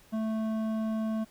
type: tone with hard clipping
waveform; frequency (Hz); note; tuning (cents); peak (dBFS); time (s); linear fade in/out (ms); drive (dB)
sine; 220; A3; 0; -30; 0.12-1.25; 20; 10
effects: pink hiss -59 dBFS RMS until 1.3 s